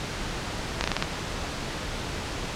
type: slowing click train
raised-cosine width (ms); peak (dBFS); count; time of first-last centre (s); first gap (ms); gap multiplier
0.2; -6; 6; 0.81-1.025; 30; 1.18
effects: pink hiss -32 dBFS RMS until 2.55 s + low-pass 6000 Hz 12 dB/octave